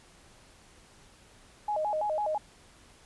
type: tone with vibrato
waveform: sine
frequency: 720 Hz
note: F#5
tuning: 47 cents flat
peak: -27 dBFS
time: 1.68-2.38 s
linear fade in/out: 5 ms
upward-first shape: square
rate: 6 Hz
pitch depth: 260 cents each way
effects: pink hiss -57 dBFS RMS until 3.05 s + resampled to 24000 Hz